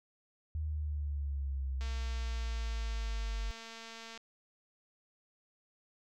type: linear sweep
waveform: sine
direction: down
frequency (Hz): 77.78 to 48.26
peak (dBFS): -33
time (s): 0.55-3.51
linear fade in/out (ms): 0
type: click train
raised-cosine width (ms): 0.2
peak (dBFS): -31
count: 538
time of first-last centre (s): 1.81-4.176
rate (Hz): 227
effects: none